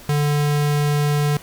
square tone, 146.83 Hz, D3, in tune, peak -17 dBFS, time 0.09-1.37 s, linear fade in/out 2 ms, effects pink hiss -42 dBFS RMS until 1.42 s

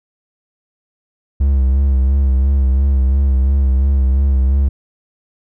triangle tone with vibrato, 67.2 Hz, C2, 47 cents sharp, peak -8 dBFS, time 1.4-4.69 s, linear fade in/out 10 ms, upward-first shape sine, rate 2.9 Hz, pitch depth 57 cents each way, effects none

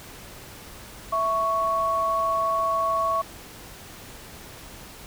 sine tone pair together, 659.3 / 1111.5 Hz, E5 / C#6, 0 / +4 cents, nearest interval major sixth, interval 904 cents, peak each -27 / -22 dBFS, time 1.12-3.22 s, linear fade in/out 10 ms, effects pink hiss -43 dBFS RMS until 5.06 s

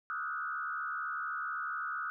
sine tone with frequency modulation, 1361 Hz, F6, 45 cents flat, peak -34 dBFS, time 0.1-2.1 s, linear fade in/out 0 ms, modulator 72.1 Hz, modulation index 2.1, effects none

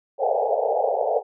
pink band-pass noise, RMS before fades -22 dBFS, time 0.18-1.23 s, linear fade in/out 50 ms, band 440 to 830 Hz, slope 96 dB/octave, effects none

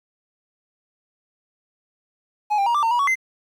triangle tone with pitch steps, 840 / 794 / 946 / 1176 / 910 / 965 / 1122 / 2068 Hz, G#5 / G5 / A#5 / D6 / A#5 / B5 / C#6 / C7, +19 / +22 / +25 / +2 / -42 / -40 / +21 / -21 cents, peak -15 dBFS, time 2.5-3.156 s, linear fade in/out 20 ms, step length 82 ms, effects 9-bit

